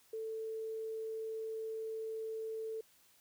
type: tone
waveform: sine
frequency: 443.1 Hz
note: A4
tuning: 12 cents sharp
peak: -38 dBFS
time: 0.13-2.81 s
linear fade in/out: 5 ms
effects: white hiss -67 dBFS RMS until 3.2 s